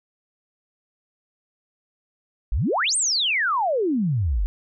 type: exponential two-way sweep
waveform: sine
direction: up then down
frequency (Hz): 41.69 to 9120 to 41.69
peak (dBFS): -19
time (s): 2.52-4.46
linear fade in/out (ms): 0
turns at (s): 2.96
effects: none